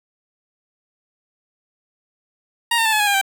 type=tone with pitch steps; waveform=15% pulse; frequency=936 / 908.3 / 881.4 / 855.3 / 830 / 805.5 / 781.6 Hz; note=A#5 / A#5 / A5 / A5 / G#5 / G5 / G5; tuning=+7 / -45 / +3 / -49 / -1 / +47 / -5 cents; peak=-9 dBFS; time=2.71-3.214 s; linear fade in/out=5 ms; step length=72 ms; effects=none